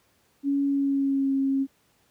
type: tone with pitch glide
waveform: sine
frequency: 280 to 271.2 Hz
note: C#4 to C#4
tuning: +18 to -38 cents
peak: -21 dBFS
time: 0.43-1.67 s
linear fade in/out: 50 ms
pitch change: -56 cents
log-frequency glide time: 0.65-1.34 s
effects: pink hiss -65 dBFS RMS until 2.1 s + high-pass 80 Hz 12 dB/octave